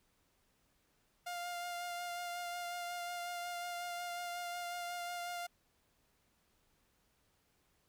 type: tone with vibrato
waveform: sawtooth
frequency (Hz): 702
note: F5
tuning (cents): +9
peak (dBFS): -36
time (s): 1.26-5.47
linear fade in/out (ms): 10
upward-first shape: sine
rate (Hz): 5.5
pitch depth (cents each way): 15
effects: pink hiss -75 dBFS RMS until 7.88 s